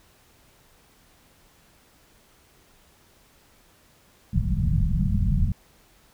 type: low-pass noise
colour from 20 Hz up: pink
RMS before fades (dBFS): -22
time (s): 4.33-5.52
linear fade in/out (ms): 5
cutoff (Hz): 210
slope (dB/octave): 96
effects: pink hiss -58 dBFS RMS until 6.13 s